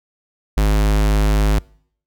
square tone, 51.91 Hz, G#1, in tune, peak -13 dBFS, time 0.57-1.59 s, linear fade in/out 5 ms, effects noise-tail reverb RT60 0.6 s tail -25 dB re dry

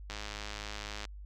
click train, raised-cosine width 0.2 ms, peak -22 dBFS, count 100, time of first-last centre 0.1-1.052 s, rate 104 Hz, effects added 50 Hz sine -43 dBFS peak until 1.25 s + MP3 96 kbps

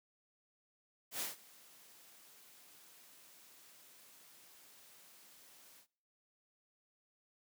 white noise with ADSR envelope, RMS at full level -38 dBFS, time 1.11-5.87 s, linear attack 97 ms, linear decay 150 ms, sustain -23 dB, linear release 78 ms, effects noise-tail reverb RT60 0.6 s tail -24 dB re dry + high-pass 150 Hz 12 dB/octave

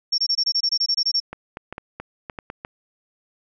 sine tone bursts, 5480 Hz, F8, 34 cents flat, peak -17 dBFS, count 13, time 0.12-1.202 s, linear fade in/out 10 ms, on 62 ms, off 23 ms
clicks, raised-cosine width 0.5 ms, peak -17 dBFS, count 9, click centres 1.33 / 1.571 / 1.726 / 1.781 / 2 / 2.298 / 2.388 / 2.501 / 2.649 s
effects none

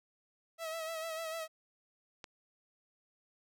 sawtooth tone with vibrato, 648 Hz, E5, 30 cents flat, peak -34 dBFS, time 0.58-1.48 s, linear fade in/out 50 ms, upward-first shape sine, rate 6.7 Hz, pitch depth 41 cents each way
click, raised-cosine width 0.2 ms, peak -28 dBFS, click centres 2.242 s
effects none

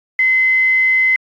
sine tone with quantisation, 2050 Hz, C7, 36 cents flat, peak -10 dBFS, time 0.19-1.16 s, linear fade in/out 2 ms, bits 5, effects low-pass 4000 Hz 12 dB/octave + AAC 64 kbps

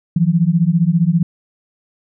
sine beating tone pair, 161.8 / 176.8 Hz, E3 / F3, -32 / +22 cents, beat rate 15 Hz, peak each -14 dBFS, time 0.16-1.23 s, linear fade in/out 5 ms, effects none

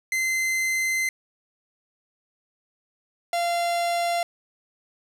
45% pulse tone pair in turn, 2067 / 689.8 Hz, C7 / F5, -22 / -22 cents, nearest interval octave + perfect fifth, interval 1900 cents, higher first, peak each -22 dBFS, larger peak neither, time 0.12-1.09 / 3.33-4.23 s, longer first, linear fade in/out 2 ms, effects low-pass 12000 Hz 12 dB/octave + 9-bit

